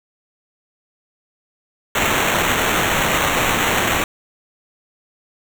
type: noise with sample-and-hold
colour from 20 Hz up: violet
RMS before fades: -18 dBFS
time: 1.95-4.04 s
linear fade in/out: 2 ms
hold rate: 4900 Hz
effects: none